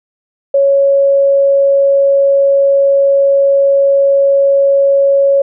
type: tone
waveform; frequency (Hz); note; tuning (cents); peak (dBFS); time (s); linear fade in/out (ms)
sine; 554.4; C#5; 0; -6; 0.54-5.42; 5
effects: none